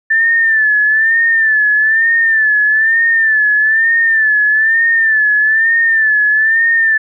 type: tone with vibrato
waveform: sine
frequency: 1768 Hz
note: A6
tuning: 8 cents sharp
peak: -8 dBFS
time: 0.1-6.98 s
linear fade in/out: 10 ms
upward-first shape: sine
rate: 1.1 Hz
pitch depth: 67 cents each way
effects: none